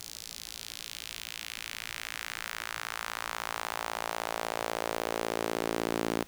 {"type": "tone with high-pass filter sweep", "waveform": "sawtooth", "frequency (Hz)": 56.3, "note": "A1", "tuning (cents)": 40, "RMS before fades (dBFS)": -36, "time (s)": [0, 6.23], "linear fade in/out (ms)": 5, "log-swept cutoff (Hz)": [5100, 290], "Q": 1.4, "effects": ["pink hiss -55 dBFS RMS until 6.27 s"]}